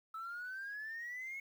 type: exponential sweep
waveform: sine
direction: up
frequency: 1300 to 2199 Hz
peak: -40 dBFS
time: 0.14-1.4 s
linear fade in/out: 5 ms
effects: tanh soft clip ceiling -38 dBFS + 11-bit